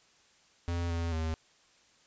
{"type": "tone with pitch steps", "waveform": "square", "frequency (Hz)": [85.8, 84.2, 80.2], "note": ["F2", "E2", "E2"], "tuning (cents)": [-30, 37, -47], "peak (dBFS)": -31, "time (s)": [0.68, 1.34], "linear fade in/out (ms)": 0, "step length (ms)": 220, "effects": ["white hiss -64 dBFS RMS until 2.06 s", "resampled to 16000 Hz"]}